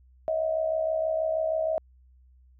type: tone with amplitude modulation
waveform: sine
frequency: 640 Hz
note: D#5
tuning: 49 cents sharp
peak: -21 dBFS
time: 0.28-1.78 s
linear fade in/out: 0 ms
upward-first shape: sine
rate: 66.3 Hz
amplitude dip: 65%
effects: added 63 Hz sine -54 dBFS peak until 2.59 s